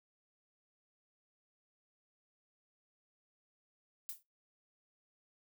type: noise with exponential decay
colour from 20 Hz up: violet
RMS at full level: -38 dBFS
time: 4.09-4.23 s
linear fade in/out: 0 ms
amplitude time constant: 29 ms
effects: noise-tail reverb RT60 0.2 s tail -20 dB re dry